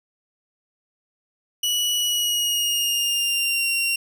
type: tone with pitch glide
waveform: sawtooth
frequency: 2937 to 2756 Hz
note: F#7 to F7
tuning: -13 to -24 cents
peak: -17 dBFS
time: 1.63-3.96 s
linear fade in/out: 5 ms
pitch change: -111 cents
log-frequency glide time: 1.96-3.67 s
effects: none